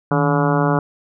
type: harmonic tone with a mistuned harmonic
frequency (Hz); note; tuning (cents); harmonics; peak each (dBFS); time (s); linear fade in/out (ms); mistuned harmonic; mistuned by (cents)
143.3; D3; -42; 1 / 2 / 3 / 4 / 5 / 6 / 7 / 8 / 9 / 10; -18 / -21 / -23 / -24 / -25 / -26 / -26 / -27 / -28 / -28; 0.11-0.79; 2; 1; +140
effects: none